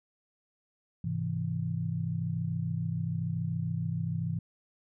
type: chord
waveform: sine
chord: Ab augmented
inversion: none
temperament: equal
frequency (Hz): 103.83 / 130.81 / 164.81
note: Ab2 / C3 / E3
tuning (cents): 0 / 0 / 0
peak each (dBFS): -35 / -35 / -32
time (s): 1.04-4.39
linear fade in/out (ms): 5
effects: none